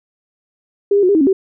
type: tone with pitch steps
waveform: sine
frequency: 402.5 / 405.3 / 363.6 / 404.4 / 317.6 / 273.6 / 383.4 Hz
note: G4 / G#4 / F#4 / G#4 / D#4 / C#4 / G4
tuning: +46 / -42 / -30 / -46 / +36 / -23 / -38 cents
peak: -9 dBFS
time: 0.91-1.33 s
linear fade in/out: 5 ms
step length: 60 ms
effects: none